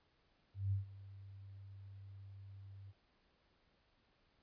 sine tone with ADSR envelope, 98.1 Hz, G2, 2 cents sharp, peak -32 dBFS, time 0.54-2.93 s, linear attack 180 ms, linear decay 130 ms, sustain -19 dB, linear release 34 ms, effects pink hiss -75 dBFS RMS until 4.42 s + resampled to 11025 Hz

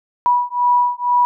sine beating tone pair, 975 / 977.1 Hz, B5 / B5, -23 / -19 cents, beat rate 2.1 Hz, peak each -16 dBFS, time 0.26-1.25 s, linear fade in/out 0 ms, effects none

